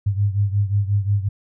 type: beating tone pair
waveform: sine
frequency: 99.7 / 105.3 Hz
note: G2 / G#2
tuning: +30 / +24 cents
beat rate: 5.6 Hz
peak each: -18 / -22 dBFS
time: 0.06-1.29 s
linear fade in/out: 10 ms
effects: none